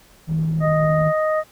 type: tone with pitch glide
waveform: sine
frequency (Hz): 160 to 156.26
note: D#3 to D#3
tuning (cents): +49 to +8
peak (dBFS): -18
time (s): 0.27-1.13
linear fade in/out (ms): 50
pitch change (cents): -41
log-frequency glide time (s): 0.57-0.63
type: low-pass noise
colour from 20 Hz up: white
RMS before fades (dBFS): -36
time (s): 0.28-1.09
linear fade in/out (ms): 5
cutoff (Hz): 210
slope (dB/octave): 12
type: harmonic tone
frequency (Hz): 622.3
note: D#5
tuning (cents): 0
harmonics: 1 / 2 / 3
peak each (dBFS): -18 / -24 / -30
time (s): 0.6-1.44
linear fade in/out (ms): 50
effects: pink hiss -51 dBFS RMS until 1.51 s